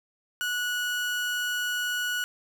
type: tone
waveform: 30% pulse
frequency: 1466 Hz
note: F#6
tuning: 16 cents flat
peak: -24 dBFS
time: 0.41-2.24 s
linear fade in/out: 0 ms
effects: none